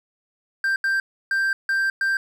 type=tone bursts at uneven times; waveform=triangle; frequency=1576 Hz; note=G6; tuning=9 cents sharp; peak=-17 dBFS; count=5; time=0.64-0.76 / 0.84-1 / 1.31-1.53 / 1.69-1.9 / 2.01-2.17 s; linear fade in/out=2 ms; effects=none